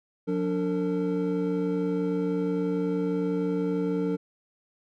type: tone cluster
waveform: triangle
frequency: 179.3 / 290.1 / 454.2 Hz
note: F3 / D4 / A#4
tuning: +46 / -21 / -45 cents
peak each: -27 dBFS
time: 0.27-4.17 s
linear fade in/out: 20 ms
effects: none